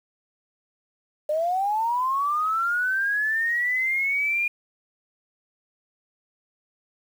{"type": "linear sweep", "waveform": "sine", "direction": "up", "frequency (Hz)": [592, 2434], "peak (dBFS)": -21, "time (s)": [1.29, 4.48], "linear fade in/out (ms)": 5, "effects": ["8-bit"]}